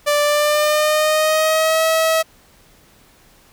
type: tone with pitch glide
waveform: sawtooth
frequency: 587.3 to 644.2 Hz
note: D5 to E5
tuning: 0 to -40 cents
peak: -10 dBFS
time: 0.06-2.23 s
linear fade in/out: 20 ms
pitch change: +160 cents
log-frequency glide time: 0.23-1.84 s
effects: pink hiss -51 dBFS RMS until 3.52 s